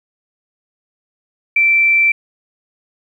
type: tone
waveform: sine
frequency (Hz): 2339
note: D7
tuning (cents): -8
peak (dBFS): -9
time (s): 1.56-2.12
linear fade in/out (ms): 5
effects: 8-bit